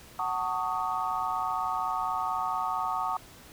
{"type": "chord", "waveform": "sine", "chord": "D# half-diminished seventh", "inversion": "first", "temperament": "just", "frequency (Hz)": [746.7, 896, 1120.1, 1244.5], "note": ["F#5", "A5", "C#6", "D#6"], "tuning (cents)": [16, 31, 18, 0], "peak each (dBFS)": -33, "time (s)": [0.19, 3.17], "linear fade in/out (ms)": 2, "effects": ["pink hiss -51 dBFS RMS until 3.52 s"]}